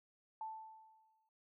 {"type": "tone with exponential decay", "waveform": "sine", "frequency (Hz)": 880, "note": "A5", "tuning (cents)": 0, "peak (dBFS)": -40, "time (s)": [0.41, 1.29], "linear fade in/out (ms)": 2, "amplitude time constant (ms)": 190, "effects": ["noise-tail reverb RT60 0.3 s tail -26 dB re dry"]}